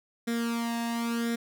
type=tone with flanger; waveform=sawtooth; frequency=233.1 Hz; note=A#3; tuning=in tune; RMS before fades=-30 dBFS; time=0.27-1.36 s; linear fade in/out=10 ms; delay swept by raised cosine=0.54 to 1.12 ms; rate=0.93 Hz; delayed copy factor=+0.75; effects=none